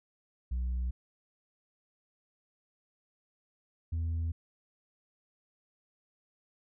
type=tone pair in turn; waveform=sine; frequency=61.7 / 82.46 Hz; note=B1 / E2; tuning=-1 / +1 cents; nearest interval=perfect fourth; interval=502 cents; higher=second; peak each=-27 dBFS; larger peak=neither; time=0.51-0.91 / 3.92-4.32 s; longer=neither; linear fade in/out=10 ms; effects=tanh soft clip ceiling -29 dBFS